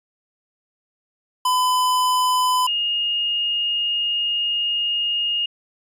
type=tone pair in turn; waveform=square / sine; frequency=1007 / 2848 Hz; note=B5 / F7; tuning=+33 / +33 cents; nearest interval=octave + tritone; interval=1800 cents; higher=second; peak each=-17 / -19 dBFS; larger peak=first; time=1.45-2.67 / 2.67-5.46 s; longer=second; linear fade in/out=5 ms; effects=resampled to 32000 Hz